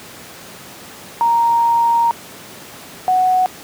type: tone pair in turn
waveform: sine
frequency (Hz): 932.3 / 740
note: A#5 / F#5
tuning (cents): 0 / 0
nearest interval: major third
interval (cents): 400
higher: first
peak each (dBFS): -11 / -11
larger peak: neither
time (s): 1.21-2.11 / 3.08-3.46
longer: first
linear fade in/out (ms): 0
effects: pink hiss -36 dBFS RMS until 3.63 s + high-pass 150 Hz 12 dB/octave